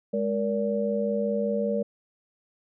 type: tone cluster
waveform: sine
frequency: 208.2 / 469.8 / 575 Hz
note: G#3 / A#4 / D5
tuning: +5 / +13 / -37 cents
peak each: -28 dBFS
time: 0.13-1.83 s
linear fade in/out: 10 ms
effects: none